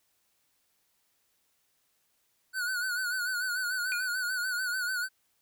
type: tone with vibrato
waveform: square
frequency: 1479 Hz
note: F#6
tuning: 1 cent flat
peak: -30 dBFS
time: 2.53-5.09 s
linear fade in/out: 50 ms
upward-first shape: sine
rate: 6.8 Hz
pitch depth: 67 cents each way
type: tone with exponential decay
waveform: triangle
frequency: 2431 Hz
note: D#7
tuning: 41 cents flat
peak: -28 dBFS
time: 3.92-4.1 s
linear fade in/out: 0 ms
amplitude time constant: 37 ms
effects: white hiss -73 dBFS RMS until 5.41 s